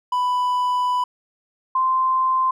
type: tone pair in turn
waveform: triangle / sine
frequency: 993 / 1040.7 Hz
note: B5 / C6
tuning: +9 / -10 cents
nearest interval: minor second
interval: 81 cents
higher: second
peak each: -16 dBFS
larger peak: neither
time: 0.12-1.04 / 1.75-2.51 s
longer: first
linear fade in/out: 5 ms
effects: none